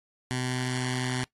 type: tone with notch filter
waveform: 10% pulse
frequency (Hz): 126.9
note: B2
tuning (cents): +47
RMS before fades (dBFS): -30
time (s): 0.31-1.24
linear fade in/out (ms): 0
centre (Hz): 540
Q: 0.65
effects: noise-tail reverb RT60 0.1 s tail -21 dB re dry + AAC 32 kbps